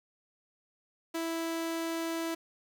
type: tone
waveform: sawtooth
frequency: 329.6 Hz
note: E4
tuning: in tune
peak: -28 dBFS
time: 1.14-2.35 s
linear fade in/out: 10 ms
effects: 9-bit